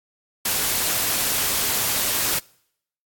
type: noise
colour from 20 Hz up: white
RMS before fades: -22 dBFS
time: 0.45-2.39 s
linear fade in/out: 5 ms
effects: noise-tail reverb RT60 0.7 s tail -25 dB re dry + AAC 64 kbps